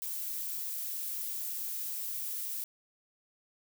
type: noise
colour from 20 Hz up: violet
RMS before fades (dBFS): -37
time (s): 0.02-2.64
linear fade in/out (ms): 0
effects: none